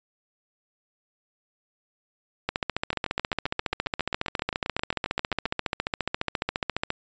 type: two click trains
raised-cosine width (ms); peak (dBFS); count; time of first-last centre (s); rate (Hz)
0.3; -13 / -9; 20 / 65; 2.93-5.46 / 2.49-6.904; 7.51 / 14.5
effects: resampled to 16000 Hz